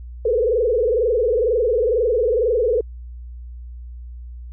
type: tone with frequency modulation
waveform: sine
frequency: 466.2 Hz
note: A#4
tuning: in tune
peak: -15 dBFS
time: 0.25-2.81 s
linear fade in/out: 5 ms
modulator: 22.1 Hz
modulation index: 2.1
effects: added 60 Hz sine -32 dBFS peak until 4.52 s